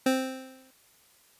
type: tone with exponential decay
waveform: 25% pulse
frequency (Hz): 261.6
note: C4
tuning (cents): 0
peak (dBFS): -16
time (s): 0.06-0.71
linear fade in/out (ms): 5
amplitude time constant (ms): 140
effects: white hiss -61 dBFS RMS until 1.39 s + resampled to 32000 Hz